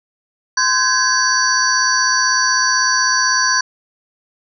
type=tone cluster; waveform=sine; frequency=1030 / 1546 / 1662 / 4562 / 5850 Hz; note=C6 / G6 / G#6 / C#8 / F#8; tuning=-28 / -24 / +1 / +49 / -21 cents; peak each=-19 dBFS; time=0.57-3.61 s; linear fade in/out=5 ms; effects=none